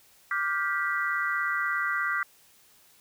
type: chord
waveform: sine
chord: G dominant seventh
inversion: second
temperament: just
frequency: 1176 / 1411.2 / 1568 / 1960 Hz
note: D6 / F6 / G6 / B6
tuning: +2 / +18 / 0 / -14 cents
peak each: -31 dBFS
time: 0.31-2.23 s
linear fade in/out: 2 ms
effects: white hiss -59 dBFS RMS until 3 s